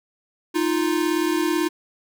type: tone pair together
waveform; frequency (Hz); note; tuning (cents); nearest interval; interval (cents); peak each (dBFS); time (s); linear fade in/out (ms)
square; 311.1 / 349.2; D#4 / F4; 0 / 0; major second; 200; -23; 0.54-1.69; 20
effects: none